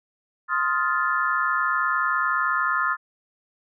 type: chord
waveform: sine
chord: F dominant seventh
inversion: second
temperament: just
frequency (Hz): 1047.7 / 1257.2 / 1396.9 / 1746.1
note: C6 / Eb6 / F6 / A6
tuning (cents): +2 / +18 / 0 / -14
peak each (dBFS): -27 / -25 / -25 / -27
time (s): 0.48-2.97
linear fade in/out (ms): 50
effects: none